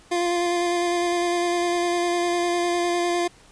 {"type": "tone with vibrato", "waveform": "25% pulse", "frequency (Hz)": 348.4, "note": "F4", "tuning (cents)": -4, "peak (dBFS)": -17, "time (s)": [0.11, 3.28], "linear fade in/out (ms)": 10, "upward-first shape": "square", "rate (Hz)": 9.9, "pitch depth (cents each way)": 12, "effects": ["pink hiss -52 dBFS RMS until 3.51 s", "resampled to 22050 Hz"]}